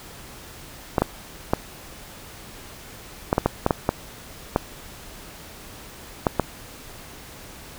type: clicks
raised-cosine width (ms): 1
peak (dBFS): -3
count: 12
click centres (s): 0.982 / 1.02 / 1.535 / 3.329 / 3.381 / 3.46 / 3.664 / 3.708 / 3.891 / 4.561 / 6.268 / 6.397
effects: pink hiss -42 dBFS RMS until 7.78 s